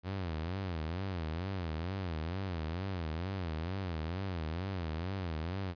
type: tone with vibrato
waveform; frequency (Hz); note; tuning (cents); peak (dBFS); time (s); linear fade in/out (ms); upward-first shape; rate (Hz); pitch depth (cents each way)
sawtooth; 87.2; F2; -2; -31; 0.03-5.75; 50; sine; 2.2; 200
effects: resampled to 11025 Hz